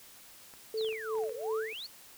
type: clicks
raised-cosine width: 0.5 ms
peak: -37 dBFS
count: 9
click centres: 0.538 / 0.811 / 0.847 / 0.888 / 0.927 / 1.153 / 1.185 / 1.237 / 1.294 s
type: tone with tremolo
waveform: sine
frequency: 440 Hz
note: A4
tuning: in tune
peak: -29 dBFS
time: 0.74-1.73 s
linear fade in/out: 2 ms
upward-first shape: sine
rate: 2.8 Hz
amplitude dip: 80%
type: exponential two-way sweep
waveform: sine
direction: down then up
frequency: 4699 to 457.1 to 4699 Hz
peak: -39 dBFS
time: 0.77-1.87 s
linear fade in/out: 10 ms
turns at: 1.34 s
effects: white hiss -54 dBFS RMS until 2.17 s